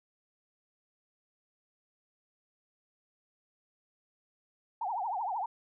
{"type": "tone with vibrato", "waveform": "sine", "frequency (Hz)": 830, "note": "G#5", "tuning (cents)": -1, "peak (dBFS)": -31, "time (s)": [4.81, 5.46], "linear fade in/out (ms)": 5, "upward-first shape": "triangle", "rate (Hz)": 13, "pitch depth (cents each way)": 280, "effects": []}